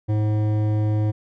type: tone with hard clipping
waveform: sine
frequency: 106.6 Hz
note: G#2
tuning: 46 cents sharp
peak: -20 dBFS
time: 0.08-1.12 s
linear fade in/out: 20 ms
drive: 12 dB
effects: none